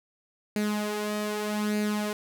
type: tone with flanger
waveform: sawtooth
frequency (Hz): 210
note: G#3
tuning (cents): +19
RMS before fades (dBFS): -29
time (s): 0.56-2.13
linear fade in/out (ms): 2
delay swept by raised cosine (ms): 0.44 to 3.14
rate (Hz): 0.82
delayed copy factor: +0.6
effects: none